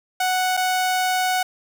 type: tone with dropouts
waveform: sawtooth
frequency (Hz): 740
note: F#5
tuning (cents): 0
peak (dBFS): -15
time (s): 0.2-1.43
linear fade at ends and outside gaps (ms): 5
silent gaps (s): 0.569-0.573
effects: none